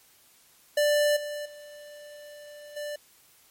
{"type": "tone with level steps", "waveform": "square", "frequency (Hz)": 590, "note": "D5", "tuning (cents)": 8, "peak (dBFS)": [-21, -33, -44, -33], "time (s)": [0.77, 2.96], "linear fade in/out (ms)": 5, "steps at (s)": [1.16, 1.45, 2.76], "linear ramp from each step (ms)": 10, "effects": ["white hiss -59 dBFS RMS until 3.5 s", "MP3 64 kbps"]}